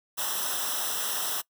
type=noise with comb filter; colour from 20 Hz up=white; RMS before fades=-30 dBFS; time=0.17-1.42 s; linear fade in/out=20 ms; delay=0.44 ms; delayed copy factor=-0.9; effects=noise-tail reverb RT60 0.1 s tail -22 dB re dry